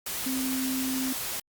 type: tone in noise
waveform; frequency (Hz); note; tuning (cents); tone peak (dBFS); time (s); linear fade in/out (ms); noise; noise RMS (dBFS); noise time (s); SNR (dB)
sine; 261.6; C4; 0; -28; 0.26-1.13; 5; white; -33; 0.06-1.4; +2
effects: Opus 48 kbps